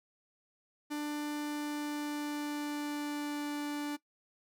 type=tone with pitch glide; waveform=45% pulse; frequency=296 to 292.9 Hz; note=D4 to D4; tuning=+14 to -5 cents; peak=-34 dBFS; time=0.9-3.97 s; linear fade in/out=20 ms; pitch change=-19 cents; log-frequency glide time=1.34-3.49 s; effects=noise-tail reverb RT60 0.1 s tail -19 dB re dry